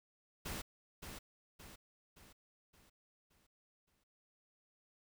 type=noise with echo; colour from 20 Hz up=pink; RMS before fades=-43 dBFS; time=0.45-0.62 s; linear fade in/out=10 ms; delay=570 ms; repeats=6; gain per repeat=-6 dB; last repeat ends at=4.04 s; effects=none